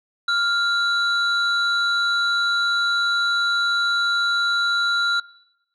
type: tone pair together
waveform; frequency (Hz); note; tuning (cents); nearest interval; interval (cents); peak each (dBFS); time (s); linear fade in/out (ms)
sine; 1396.9 / 3946; F6 / B7; 0 / -2; octave + tritone; 1798; -18 / -21; 0.28-5.2; 5
effects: noise-tail reverb RT60 0.9 s tail -23 dB re dry + tanh soft clip ceiling -13 dBFS